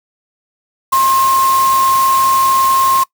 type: tone in noise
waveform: sine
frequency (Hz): 1065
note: C6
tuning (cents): +30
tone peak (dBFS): -9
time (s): 0.92-3.04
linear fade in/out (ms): 10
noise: white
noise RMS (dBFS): -22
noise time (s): 0.92-3.04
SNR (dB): +10
effects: noise-tail reverb RT60 0.1 s tail -22 dB re dry